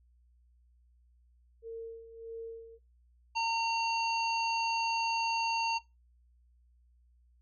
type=tone with tremolo; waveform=sine; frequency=455.6 Hz; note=A#4; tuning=40 cents flat; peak=-37 dBFS; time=1.62-2.79 s; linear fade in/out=50 ms; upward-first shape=sine; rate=1.6 Hz; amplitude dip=70%
type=harmonic tone; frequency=915 Hz; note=A#5; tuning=32 cents flat; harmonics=1 / 3 / 5 / 7; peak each=-30 / -34 / -39 / -47 dBFS; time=3.35-5.79 s; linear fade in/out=20 ms
effects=noise-tail reverb RT60 0.2 s tail -18 dB re dry + added 60 Hz sine -62 dBFS peak until 7.41 s